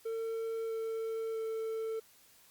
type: tone with pitch steps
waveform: triangle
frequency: 451.6 / 448.5 / 445.4 Hz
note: A4 / A4 / A4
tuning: +45 / +33 / +21 cents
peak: -32 dBFS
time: 0.05-2 s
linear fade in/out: 10 ms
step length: 650 ms
effects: white hiss -62 dBFS RMS until 2.5 s + Opus 48 kbps